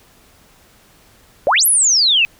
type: exponential two-way sweep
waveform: sine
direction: up then down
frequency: 499.2 to 11870 to 2498 Hz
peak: -10 dBFS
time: 1.47-2.25 s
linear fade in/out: 0 ms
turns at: 1.66 s
effects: pink hiss -50 dBFS RMS until 2.39 s